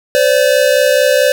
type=tone pair together; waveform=square; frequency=514 / 578.5 Hz; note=C5 / D5; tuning=-31 / -26 cents; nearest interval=major second; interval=205 cents; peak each=-12 / -12 dBFS; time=0.15-1.32 s; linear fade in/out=0 ms; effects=none